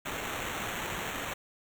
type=noise with sample-and-hold; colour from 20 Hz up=white; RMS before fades=-36 dBFS; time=0.05-1.34 s; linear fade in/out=10 ms; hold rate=4900 Hz; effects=none